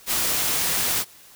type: noise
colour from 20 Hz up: white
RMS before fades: -23 dBFS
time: 0.06-1.05 s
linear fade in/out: 50 ms
effects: white hiss -49 dBFS RMS until 1.35 s